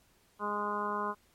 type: harmonic tone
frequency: 207 Hz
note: G#3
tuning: 5 cents flat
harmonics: 1 / 2 / 3 / 4 / 5 / 6 / 7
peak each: -41 / -39 / -43 / -42 / -34 / -38 / -43 dBFS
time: 0.39-1.15 s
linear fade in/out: 50 ms
effects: pink hiss -67 dBFS RMS until 1.34 s + MP3 64 kbps